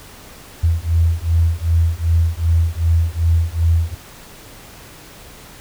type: beating tone pair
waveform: sine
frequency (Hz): 81.8 / 84.4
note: E2 / E2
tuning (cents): -13 / +41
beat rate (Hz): 2.6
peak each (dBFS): -16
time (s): 0.63-3.95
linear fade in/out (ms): 10
effects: pink hiss -40 dBFS RMS until 5.6 s